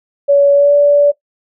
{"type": "tone with pitch glide", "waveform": "sine", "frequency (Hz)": [566, 577.6], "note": ["C#5", "D5"], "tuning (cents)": [36, -29], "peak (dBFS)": -5, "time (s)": [0.28, 1.12], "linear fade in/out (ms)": 20, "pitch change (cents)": 35, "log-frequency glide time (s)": [0.53, 0.74], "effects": ["noise-tail reverb RT60 0.1 s tail -17 dB re dry"]}